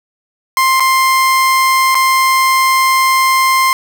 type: tone with dropouts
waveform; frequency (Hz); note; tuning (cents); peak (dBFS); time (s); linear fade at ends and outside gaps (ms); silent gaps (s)
30% pulse; 1050; C6; +6; -6; 0.57-3.73; 1; 0.798-0.804 / 1.946-1.952
effects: none